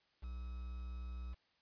triangle tone with quantisation, 61.74 Hz, B1, in tune, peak -40 dBFS, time 0.22-1.35 s, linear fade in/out 20 ms, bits 10, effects white hiss -75 dBFS RMS until 1.61 s + resampled to 11025 Hz

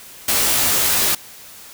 white noise with comb filter, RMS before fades -17 dBFS, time 0.28-1.15 s, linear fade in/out 5 ms, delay 16 ms, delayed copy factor -0.8, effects white hiss -40 dBFS RMS until 1.73 s

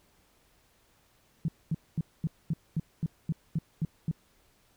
sine tone bursts, 160 Hz, D#3, 49 cents sharp, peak -25 dBFS, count 11, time 1.45-4.113 s, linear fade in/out 2 ms, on 33 ms, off 230 ms, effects pink hiss -66 dBFS RMS until 4.76 s

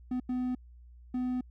triangle tone bursts at uneven times, 251.4 Hz, B3, 31 cents sharp, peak -27 dBFS, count 3, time 0.11-0.2 / 0.29-0.55 / 1.14-1.41 s, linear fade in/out 5 ms, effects added 60 Hz sine -50 dBFS peak until 1.5 s

